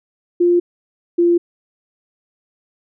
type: tone pair in turn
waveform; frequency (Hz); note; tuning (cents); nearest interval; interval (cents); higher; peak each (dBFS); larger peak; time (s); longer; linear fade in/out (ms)
sine; 349.7 / 345.1; F4 / F4; +2 / -21; unison; 23; first; -10; neither; 0.4-0.6 / 1.18-1.38; neither; 10
effects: none